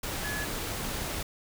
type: tone in noise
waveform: sine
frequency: 1700 Hz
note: G#6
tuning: 40 cents sharp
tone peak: -34 dBFS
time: 0.24-0.45 s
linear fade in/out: 5 ms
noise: pink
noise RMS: -34 dBFS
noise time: 0.03-1.23 s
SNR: -3 dB
effects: none